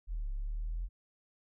sine exponential two-way sweep, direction down then up, 43.77 to 33.97 to 43.77 Hz, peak -32 dBFS, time 0.07-0.89 s, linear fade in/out 50 ms, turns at 0.3 s, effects tanh soft clip ceiling -30 dBFS

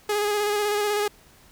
sawtooth tone with vibrato, 415.3 Hz, G#4, in tune, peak -18 dBFS, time 0.09-1.08 s, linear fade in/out 5 ms, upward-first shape square, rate 16 Hz, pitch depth 21 cents each way, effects pink hiss -54 dBFS RMS until 1.51 s

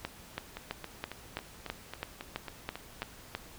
two click trains, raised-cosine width 0.3 ms, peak -18 / -23 dBFS, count 11 / 10, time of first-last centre 0.05-3.35 / 0.57-3.029 s, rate 3.03 / 3.66 Hz, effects pink hiss -52 dBFS RMS until 3.58 s

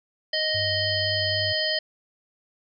harmonic tone, 622.3 Hz, D#5, in tune, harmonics 1 / 3 / 5 / 7 / 8, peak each -29 / -29 / -29 / -29 / -29 dBFS, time 0.33-1.79 s, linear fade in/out 5 ms
sine tone with vibrato, 98 Hz, G2, in tune, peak -31 dBFS, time 0.54-1.53 s, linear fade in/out 10 ms, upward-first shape sine, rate 3.8 Hz, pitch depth 25 cents each way
effects none

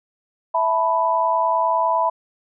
sine chord, E suspended fourth, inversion none, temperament just, 659.3 / 879 / 988.9 Hz, E5 / A5 / B5, 0 / -2 / +2 cents, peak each -22 / -24 / -18 dBFS, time 0.54-2.1 s, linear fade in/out 10 ms, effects none

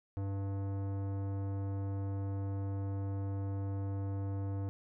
sine tone with tanh clipping, 98.3 Hz, G2, 5 cents sharp, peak -36 dBFS, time 0.17-4.69 s, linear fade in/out 0 ms, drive 17 dB, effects none

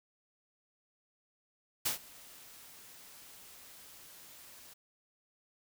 white noise with ADSR envelope, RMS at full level -31 dBFS, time 1.85-4.74 s, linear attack 11 ms, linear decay 120 ms, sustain -23 dB, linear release 12 ms, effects none

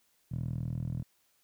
10% pulse tone with band-pass filter, 40.76 Hz, E1, 19 cents flat, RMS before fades -35 dBFS, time 0.31-1.03 s, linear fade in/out 10 ms, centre 130 Hz, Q 2.7, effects white hiss -71 dBFS RMS until 1.43 s

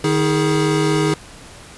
square tone cluster, 153.1 / 317.7 / 414.8 Hz, D#3 / D#4 / G#4, -28 / +36 / -2 cents, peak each -20 dBFS, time 0.04-1.14 s, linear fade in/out 2 ms, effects pink hiss -40 dBFS RMS until 1.77 s + resampled to 24000 Hz

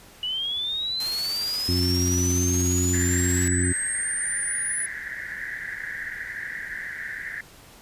sine linear sweep, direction up, 2920 to 9950 Hz, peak -25 dBFS, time 0.23-4.86 s, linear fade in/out 2 ms
white noise with tremolo, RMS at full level -34 dBFS, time 1-3.48 s, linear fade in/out 2 ms, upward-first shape sine, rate 17 Hz, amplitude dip 25%
harmonic tone, 89.4 Hz, F2, 41 cents sharp, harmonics 1 / 2 / 3 / 4, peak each -23 / -31 / -27 / -31 dBFS, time 1.68-3.73 s, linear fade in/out 10 ms
pink band-pass noise, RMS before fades -34 dBFS, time 2.93-7.41 s, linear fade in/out 5 ms, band 1600 to 2000 Hz, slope 96 dB/octave
effects pink hiss -49 dBFS RMS until 7.81 s + resampled to 32000 Hz

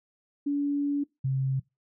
sine tone pair in turn, 285.9 / 133.45 Hz, D4 / C3, -46 / +35 cents, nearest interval octave + minor second, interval 1319 cents, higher first, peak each -24 dBFS, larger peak neither, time 0.46-1.04 / 1.24-1.6 s, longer first, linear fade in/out 10 ms, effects noise-tail reverb RT60 0.2 s tail -22 dB re dry

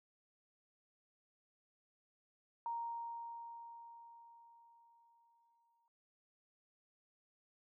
sine tone with exponential decay, 932.3 Hz, A#5, in tune, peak -37 dBFS, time 2.66-5.88 s, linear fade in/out 1 ms, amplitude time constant 700 ms, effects none

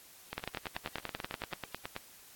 two click trains, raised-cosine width 0.3 ms, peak -22 / -19 dBFS, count 16 / 13, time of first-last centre 0.33-1.964 / 0.38-1.534 s, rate 9.18 / 10.4 Hz, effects white hiss -56 dBFS RMS until 2.35 s + AAC 64 kbps

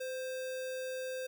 sine tone with sample-and-hold, 515 Hz, C5, 28 cents flat, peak -36 dBFS, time 0-1.27 s, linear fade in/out 10 ms, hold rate 2100 Hz, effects none

